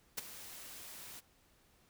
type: noise with ADSR envelope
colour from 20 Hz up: white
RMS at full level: -36 dBFS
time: 0.17-1.21 s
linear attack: 14 ms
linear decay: 15 ms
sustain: -14 dB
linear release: 27 ms
effects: pink hiss -69 dBFS RMS until 1.89 s